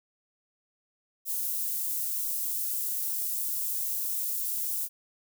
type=high-pass noise; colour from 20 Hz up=white; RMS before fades=-31 dBFS; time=1.25-4.89 s; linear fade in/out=50 ms; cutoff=11000 Hz; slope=12 dB/octave; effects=none